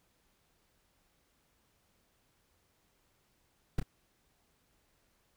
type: noise with echo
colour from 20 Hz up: brown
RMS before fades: -28 dBFS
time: 3.78-3.8 s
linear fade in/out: 5 ms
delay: 30 ms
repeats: 1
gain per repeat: -10 dB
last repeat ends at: 3.83 s
effects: pink hiss -73 dBFS RMS until 5.36 s